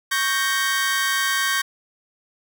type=chord; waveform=sawtooth; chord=G diminished; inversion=second; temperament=equal; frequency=1108.7 / 1568 / 1864.7 Hz; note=Db6 / G6 / Bb6; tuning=0 / 0 / 0 cents; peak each=-22 / -19 / -21 dBFS; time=0.11-1.62 s; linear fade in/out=10 ms; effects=none